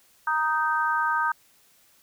sine chord, Eb major, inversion second, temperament just, 933.4 / 1244.5 / 1555.6 Hz, Bb5 / Eb6 / G6, +2 / 0 / -14 cents, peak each -26 dBFS, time 0.27-1.32 s, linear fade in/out 5 ms, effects white hiss -60 dBFS RMS until 2.02 s

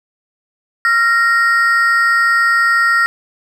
triangle ring-modulated tone, 1621 Hz, G#6, 42 cents flat, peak -5 dBFS, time 0.85-3.06 s, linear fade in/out 0 ms, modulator 246 Hz, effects none

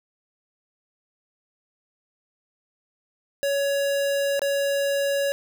square tone with dropouts, 560 Hz, C#5, 18 cents sharp, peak -22 dBFS, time 3.43-5.32 s, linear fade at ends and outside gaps 0 ms, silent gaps 4.394-4.418 s, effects none

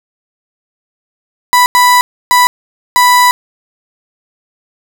35% pulse tone bursts at uneven times, 987.8 Hz, B5, in tune, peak -3 dBFS, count 4, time 1.53-1.66 / 1.75-2.01 / 2.31-2.47 / 2.96-3.31 s, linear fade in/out 0 ms, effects none

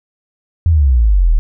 sine exponential sweep, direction down, 87.9 to 36.23 Hz, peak -7 dBFS, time 0.66-1.39 s, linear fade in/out 0 ms, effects none

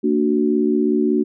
sine chord, Bb augmented, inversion none, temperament equal with one note detuned, 228.5 / 293.7 / 370 Hz, Bb3 / D4 / F#4, -34 / 0 / 0 cents, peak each -19 dBFS, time 0.03-1.24 s, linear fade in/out 20 ms, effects none

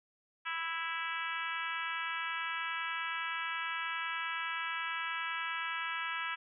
harmonic tone with a mistuned harmonic, 329.6 Hz, E4, in tune, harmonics 3 / 4 / 5 / 6 / 7 / 8 / 9 / 10, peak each -43 / -40 / -40 / -44 / -43 / -44 / -47 / -49 dBFS, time 0.45-6.36 s, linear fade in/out 20 ms, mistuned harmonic 9, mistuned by -19 cents, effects none

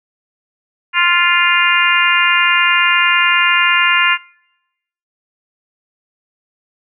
harmonic tone, 349.2 Hz, F4, in tune, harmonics 3 / 4 / 5 / 6 / 7 / 8, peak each -17 / -17 / -17 / -17 / -17 / -17 dBFS, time 0.93-4.18 s, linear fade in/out 50 ms, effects noise-tail reverb RT60 0.9 s tail -25 dB re dry

